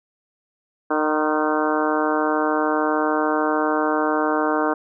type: harmonic tone with a mistuned harmonic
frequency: 153.2 Hz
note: D#3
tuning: 27 cents flat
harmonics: 2 / 3 / 4 / 5 / 6 / 7 / 8 / 9 / 10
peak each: -23 / -25 / -26 / -27 / -28 / -28 / -29 / -30 / -30 dBFS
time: 0.9-4.74 s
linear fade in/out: 10 ms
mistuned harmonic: 6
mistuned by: +37 cents
effects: none